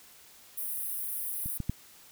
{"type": "high-pass noise", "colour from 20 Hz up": "white", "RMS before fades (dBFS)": -35, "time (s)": [0.57, 1.58], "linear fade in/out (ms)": 10, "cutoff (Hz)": 9100, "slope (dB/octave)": 96}
{"type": "clicks", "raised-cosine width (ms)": 5, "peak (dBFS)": [-26, -20, -16], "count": 3, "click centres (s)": [1.46, 1.603, 1.696]}
{"effects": ["white hiss -55 dBFS RMS until 2.11 s"]}